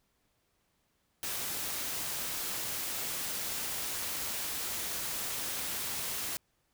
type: noise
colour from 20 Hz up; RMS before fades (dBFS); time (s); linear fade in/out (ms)
white; -36; 1.23-6.37; 0
effects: pink hiss -75 dBFS RMS until 6.73 s

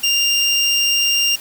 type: tone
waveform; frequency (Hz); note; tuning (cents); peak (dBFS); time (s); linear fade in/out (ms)
25% pulse; 2794; F7; 0; -10; 0.03-1.36; 10
effects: white hiss -36 dBFS RMS until 1.4 s

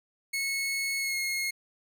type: tone with pitch glide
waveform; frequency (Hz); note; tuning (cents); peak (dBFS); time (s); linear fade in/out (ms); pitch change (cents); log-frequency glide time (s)
sawtooth; 2192 to 2157; C#7 to C#7; -20 to -48; -25; 0.33-1.51; 10; -28; 0.98-1.17
effects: none

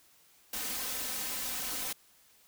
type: noise with comb filter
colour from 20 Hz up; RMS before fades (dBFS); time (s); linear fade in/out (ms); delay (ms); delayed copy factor
white; -36; 0.53-1.93; 5; 3.9; +0.7
effects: white hiss -63 dBFS RMS until 2.47 s

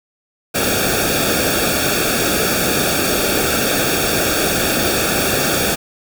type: noise with comb filter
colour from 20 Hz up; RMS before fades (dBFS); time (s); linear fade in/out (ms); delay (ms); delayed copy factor
pink; -17; 0.54-5.76; 20; 0.99; -0.85
effects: none

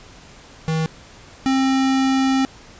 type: tone pair in turn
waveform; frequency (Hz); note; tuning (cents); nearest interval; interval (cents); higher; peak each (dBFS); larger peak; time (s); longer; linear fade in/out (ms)
square; 159.7 / 265.9; D#3 / C4; +45 / +28; major sixth; 883; second; -19 / -16; second; 0.68-0.86 / 1.46-2.45; second; 0
effects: pink hiss -44 dBFS RMS until 2.79 s + resampled to 16000 Hz

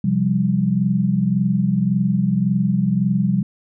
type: chord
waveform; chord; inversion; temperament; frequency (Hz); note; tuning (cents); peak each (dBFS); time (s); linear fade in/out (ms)
sine; C suspended fourth; none; just; 130.81 / 174.42 / 196.22; C3 / F3 / G3; 0 / -2 / +2; -22 / -20 / -18; 0.04-3.43; 5
effects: none

